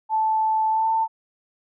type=tone with pitch glide; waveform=sine; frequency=876 to 892.3 Hz; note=A5 to A5; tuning=-8 to +24 cents; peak=-18 dBFS; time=0.09-1.08 s; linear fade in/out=50 ms; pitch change=+32 cents; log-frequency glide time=0.7-0.89 s; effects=none